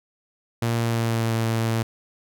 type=tone with pitch glide; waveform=sawtooth; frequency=116.54 to 113.48 Hz; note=A#2 to A#2; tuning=0 to -46 cents; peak=-17 dBFS; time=0.62-1.83 s; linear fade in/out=5 ms; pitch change=-46 cents; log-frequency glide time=0.75-1.35 s; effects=none